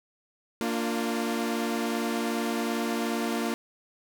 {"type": "tone cluster", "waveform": "sawtooth", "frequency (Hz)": [230.7, 293.3, 350.7], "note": ["A#3", "D4", "F4"], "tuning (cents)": [-18, -2, 7], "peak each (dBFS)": [-25, -30, -29], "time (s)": [0.61, 3.54], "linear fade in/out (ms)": 0, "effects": []}